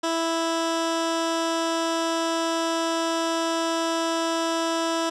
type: tone with low-pass filter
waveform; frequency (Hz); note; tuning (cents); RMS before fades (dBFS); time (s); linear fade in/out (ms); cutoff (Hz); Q
15% pulse; 329.6; E4; 0; -25; 0.03-5.1; 10; 7100; 1.3
effects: none